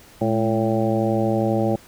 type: harmonic tone with a mistuned harmonic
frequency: 112.3 Hz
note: A2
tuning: 36 cents sharp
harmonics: 1 / 2 / 3 / 4 / 5 / 6 / 7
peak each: -25 / -23 / -24 / -29 / -24 / -31 / -28 dBFS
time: 0.21-1.76 s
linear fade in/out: 5 ms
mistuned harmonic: 2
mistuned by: -78 cents
effects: pink hiss -48 dBFS RMS until 1.87 s